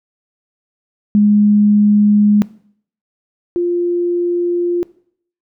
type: tone pair in turn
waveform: sine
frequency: 207.7 / 349.3 Hz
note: G#3 / F4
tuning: 0 / 0 cents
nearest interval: major sixth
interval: 900 cents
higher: second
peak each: -7 / -13 dBFS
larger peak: first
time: 1.15-2.42 / 3.56-4.83 s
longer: neither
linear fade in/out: 0 ms
effects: noise-tail reverb RT60 0.6 s tail -20 dB re dry

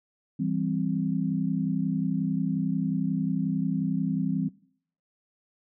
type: chord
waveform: sine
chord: C major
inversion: first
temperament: equal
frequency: 164.81 / 196 / 261.6 Hz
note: E3 / G3 / C4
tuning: 0 / 0 / 0 cents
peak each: -29 dBFS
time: 0.39-4.49 s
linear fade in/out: 10 ms
effects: noise-tail reverb RT60 0.6 s tail -21 dB re dry

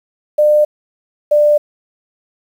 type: tone pair in turn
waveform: sine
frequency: 600 / 593.5 Hz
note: D5 / D5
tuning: +37 / +18 cents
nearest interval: unison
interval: 19 cents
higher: first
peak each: -7 dBFS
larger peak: neither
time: 0.38-0.65 / 1.31-1.58 s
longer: neither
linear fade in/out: 10 ms
effects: 7-bit

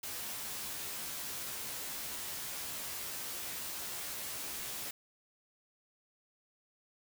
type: noise with comb filter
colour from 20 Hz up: white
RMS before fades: -41 dBFS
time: 0.03-4.91 s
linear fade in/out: 5 ms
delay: 14 ms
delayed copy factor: +0.7
effects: none

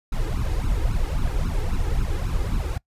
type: noise with flanger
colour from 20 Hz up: brown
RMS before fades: -23 dBFS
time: 0.12-2.78 s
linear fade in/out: 5 ms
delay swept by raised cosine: 0.74 to 2.44 ms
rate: 3.7 Hz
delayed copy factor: +0.95
effects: noise-tail reverb RT60 0.1 s tail -23 dB re dry + resampled to 32000 Hz

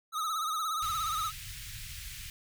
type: tone with vibrato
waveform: square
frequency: 1271 Hz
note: D#6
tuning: 36 cents sharp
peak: -31 dBFS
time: 0.12-1.32 s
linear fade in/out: 50 ms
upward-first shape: triangle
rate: 17 Hz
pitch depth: 89 cents each way
type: band-stop noise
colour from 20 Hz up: pink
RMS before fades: -43 dBFS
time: 0.82-2.3 s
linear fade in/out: 2 ms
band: 120 to 1900 Hz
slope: 24 dB/octave
effects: none

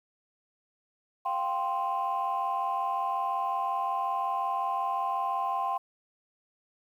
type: chord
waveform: sine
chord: F suspended second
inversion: none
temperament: equal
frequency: 698.5 / 784 / 1046.5 Hz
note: F5 / G5 / C6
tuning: 0 / 0 / 0 cents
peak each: -34 / -30 / -29 dBFS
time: 1.25-5.78 s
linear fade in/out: 10 ms
effects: tanh soft clip ceiling -21 dBFS + 10-bit

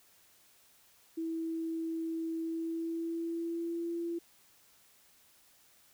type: tone with pitch glide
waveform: sine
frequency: 326.7 to 339 Hz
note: E4 to E4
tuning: -15 to +49 cents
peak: -33 dBFS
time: 1.17-4.19 s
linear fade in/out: 10 ms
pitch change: +64 cents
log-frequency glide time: 2.4-3.93 s
effects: white hiss -64 dBFS RMS until 5.93 s

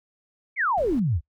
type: exponential sweep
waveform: sine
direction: down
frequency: 2317 to 68.2 Hz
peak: -20 dBFS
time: 0.56-1.21 s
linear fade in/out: 50 ms
type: noise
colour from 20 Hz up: brown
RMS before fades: -37 dBFS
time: 0.77-1 s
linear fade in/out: 10 ms
effects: noise-tail reverb RT60 0.1 s tail -22 dB re dry

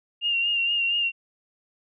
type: tone with vibrato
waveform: sine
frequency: 2794 Hz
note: F7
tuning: in tune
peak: -21 dBFS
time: 0.21-1.12 s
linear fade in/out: 50 ms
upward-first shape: sine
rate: 4.3 Hz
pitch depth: 35 cents each way
effects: none

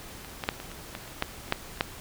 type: clicks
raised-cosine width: 0.3 ms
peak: -26 / -15 / -8 / -24 / -26 / -19 / -29 / -9 / -29 / -7 / -29 / -7 dBFS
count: 12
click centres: 0.247 / 0.438 / 0.489 / 0.601 / 0.716 / 0.951 / 1.077 / 1.224 / 1.48 / 1.524 / 1.775 / 1.809 s
effects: pink hiss -44 dBFS RMS until 2 s

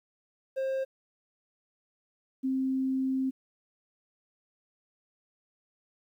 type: tone pair in turn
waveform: triangle / sine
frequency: 532 / 263.6 Hz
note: C5 / C4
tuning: +29 / +13 cents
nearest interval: octave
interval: 1216 cents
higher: first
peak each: -26 dBFS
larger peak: neither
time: 0.56-0.85 / 2.43-3.31 s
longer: second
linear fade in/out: 20 ms
effects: 11-bit

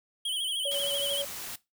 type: tone with vibrato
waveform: square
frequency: 3141 Hz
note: G7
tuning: 3 cents sharp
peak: -29 dBFS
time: 0.25-1.22 s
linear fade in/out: 5 ms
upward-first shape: sine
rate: 13 Hz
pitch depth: 87 cents each way
type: tone with tremolo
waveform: sine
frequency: 564 Hz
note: C#5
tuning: 30 cents sharp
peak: -31 dBFS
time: 0.65-1.25 s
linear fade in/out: 5 ms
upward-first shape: sine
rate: 11 Hz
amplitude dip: 45%
type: noise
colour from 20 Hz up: white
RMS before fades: -39 dBFS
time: 0.71-1.56 s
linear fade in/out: 5 ms
effects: noise-tail reverb RT60 0.2 s tail -18 dB re dry

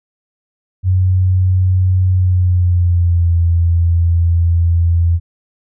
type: tone with pitch glide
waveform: sine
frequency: 92.5 to 84.82 Hz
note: F#2 to E2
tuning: 0 to +50 cents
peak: -9 dBFS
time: 0.83-5.2 s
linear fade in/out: 50 ms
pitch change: -150 cents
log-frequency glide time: 2.11-3.35 s
effects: none

